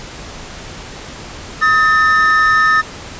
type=tone pair together; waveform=triangle; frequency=1265 / 1789 Hz; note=D#6 / A6; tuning=+28 / +28 cents; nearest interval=tritone; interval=600 cents; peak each=-10 dBFS; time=1.61-2.82 s; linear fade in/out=20 ms; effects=pink hiss -31 dBFS RMS until 3.19 s + resampled to 16000 Hz